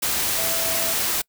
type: tone in noise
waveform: sine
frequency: 659.3 Hz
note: E5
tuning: in tune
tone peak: -30 dBFS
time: 0.37-0.93 s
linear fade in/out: 10 ms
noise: white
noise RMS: -23 dBFS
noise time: 0.02-1.22 s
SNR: -10 dB
effects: noise-tail reverb RT60 0.1 s tail -26 dB re dry